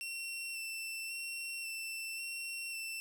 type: tone with vibrato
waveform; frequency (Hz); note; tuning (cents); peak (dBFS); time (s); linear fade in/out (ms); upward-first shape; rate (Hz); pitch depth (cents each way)
sawtooth; 2700; E7; +41; -36; 0.01-3; 0; square; 0.92; 15
effects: none